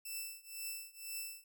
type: tone with tremolo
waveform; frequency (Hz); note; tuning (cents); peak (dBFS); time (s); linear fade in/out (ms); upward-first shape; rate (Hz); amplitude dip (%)
5% pulse; 2650; E7; +9; -30; 0.05-1.44; 5; triangle; 2; 95
effects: none